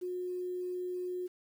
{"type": "tone with quantisation", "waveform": "sine", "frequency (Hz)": 361.5, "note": "F#4", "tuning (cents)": -40, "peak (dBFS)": -34, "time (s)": [0.01, 1.28], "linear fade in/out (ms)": 20, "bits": 10, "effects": []}